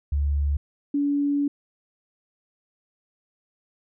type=tone pair in turn; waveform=sine; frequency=71.8 / 285.9 Hz; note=D2 / D4; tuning=-39 / -46 cents; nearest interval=2 octaves; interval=2393 cents; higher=second; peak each=-20 dBFS; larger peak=neither; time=0.12-0.57 / 0.94-1.48 s; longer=second; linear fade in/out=5 ms; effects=none